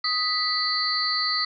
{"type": "tone cluster", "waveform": "sine", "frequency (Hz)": [1252, 1972, 4137, 4550], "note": ["D#6", "B6", "C8", "C#8"], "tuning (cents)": [10, -3, -20, 44], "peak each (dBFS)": [-29, -30, -28, -25], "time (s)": [0.04, 1.45], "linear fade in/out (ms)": 5, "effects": []}